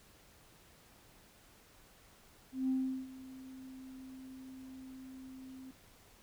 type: tone with ADSR envelope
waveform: sine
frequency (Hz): 261.6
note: C4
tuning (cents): 0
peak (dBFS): -28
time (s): 2.52-5.71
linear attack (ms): 170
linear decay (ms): 380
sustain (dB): -19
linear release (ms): 3
effects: tanh soft clip ceiling -25 dBFS + pink hiss -62 dBFS RMS until 6.22 s